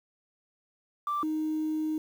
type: tone pair in turn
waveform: sine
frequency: 1174.7 / 311.1 Hz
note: D6 / D#4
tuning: 0 / 0 cents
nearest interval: octave + major seventh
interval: 2300 cents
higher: first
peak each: -26 dBFS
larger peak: neither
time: 1.07-1.23 / 1.23-1.98 s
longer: second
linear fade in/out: 2 ms
effects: tanh soft clip ceiling -24 dBFS + 9-bit